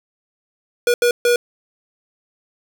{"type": "tone bursts at uneven times", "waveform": "square", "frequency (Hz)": 482, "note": "B4", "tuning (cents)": -42, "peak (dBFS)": -13, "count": 3, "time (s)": [[0.87, 0.94], [1.02, 1.11], [1.25, 1.36]], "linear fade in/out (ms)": 2, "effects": ["7-bit"]}